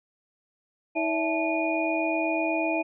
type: tone cluster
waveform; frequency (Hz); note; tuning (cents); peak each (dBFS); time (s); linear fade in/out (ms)
sine; 321.1 / 571 / 659 / 868 / 2449; E4 / D5 / E5 / A5 / D#7; -45 / -49 / -1 / -24 / -28; -28 / -36 / -28 / -33 / -30; 0.95-2.83; 20
effects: none